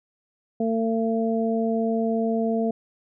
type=harmonic tone; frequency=225.7 Hz; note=A3; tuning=44 cents sharp; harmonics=1 / 2 / 3; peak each=-23 / -26 / -28 dBFS; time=0.6-2.71 s; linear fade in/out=5 ms; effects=none